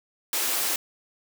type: high-pass noise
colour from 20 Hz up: white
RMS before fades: -26 dBFS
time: 0.33-0.76 s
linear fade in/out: 2 ms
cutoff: 250 Hz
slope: 48 dB/octave
effects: none